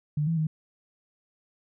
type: tone with pitch steps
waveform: sine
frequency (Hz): 149.4 / 164.5 / 156.6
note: D3 / E3 / D#3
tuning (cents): +30 / -3 / +11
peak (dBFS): -23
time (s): 0.17-0.47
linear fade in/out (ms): 5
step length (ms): 100
effects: none